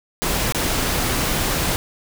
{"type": "noise with dropouts", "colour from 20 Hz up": "pink", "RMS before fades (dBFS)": -21, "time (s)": [0.22, 1.76], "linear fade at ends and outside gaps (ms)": 0, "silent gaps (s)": [0.523, 0.547], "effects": []}